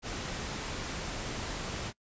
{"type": "noise", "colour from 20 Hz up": "pink", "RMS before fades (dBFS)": -37, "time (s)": [0.02, 1.93], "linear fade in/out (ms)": 50, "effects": ["noise-tail reverb RT60 0.1 s tail -24 dB re dry", "resampled to 16000 Hz"]}